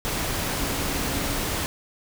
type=tone in noise; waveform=sine; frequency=280.5 Hz; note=C#4; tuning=21 cents sharp; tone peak=-35 dBFS; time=0.56-1.41 s; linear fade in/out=0 ms; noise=pink; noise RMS=-27 dBFS; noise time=0.05-1.66 s; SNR=-11 dB; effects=none